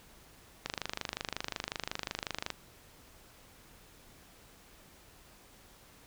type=click train; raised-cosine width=0.2 ms; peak=-16 dBFS; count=48; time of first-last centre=0.66-2.503 s; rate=25.5 Hz; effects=pink hiss -58 dBFS RMS until 6.06 s